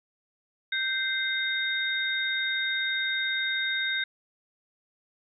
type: tone cluster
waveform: sine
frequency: 1563 / 2087 / 3708 Hz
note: G6 / C7 / A#7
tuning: -6 / -5 / -10 cents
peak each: -29 / -32 / -30 dBFS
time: 0.72-4.04 s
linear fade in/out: 5 ms
effects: none